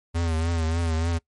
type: tone with vibrato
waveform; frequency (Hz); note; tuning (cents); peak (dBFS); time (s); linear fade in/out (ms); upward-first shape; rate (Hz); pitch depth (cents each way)
square; 82.41; E2; 0; -23; 0.14-1.19; 20; triangle; 3.4; 69
effects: noise-tail reverb RT60 0.1 s tail -21 dB re dry + MP3 48 kbps